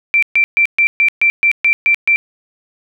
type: tone bursts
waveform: sine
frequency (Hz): 2349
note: D7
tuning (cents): 0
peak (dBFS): -8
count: 10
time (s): 0.14-2.16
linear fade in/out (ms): 0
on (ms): 85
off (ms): 130
effects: none